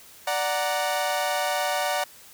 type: chord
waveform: sawtooth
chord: D augmented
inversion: none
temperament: equal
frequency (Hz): 587.3 / 740 / 932.3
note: D5 / F#5 / A#5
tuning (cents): 0 / 0 / 0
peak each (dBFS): -24 / -23 / -27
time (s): 0.27-2.04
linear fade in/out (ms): 5
effects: white hiss -49 dBFS RMS until 2.33 s